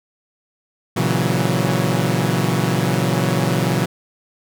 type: chord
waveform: sawtooth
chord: F# dominant seventh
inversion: first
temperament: equal with one note detuned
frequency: 118.3 / 138.59 / 164.81 / 185 Hz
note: A#2 / C#3 / E3 / F#3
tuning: +26 / 0 / 0 / 0 cents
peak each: -18 dBFS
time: 0.96-3.86 s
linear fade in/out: 10 ms
effects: none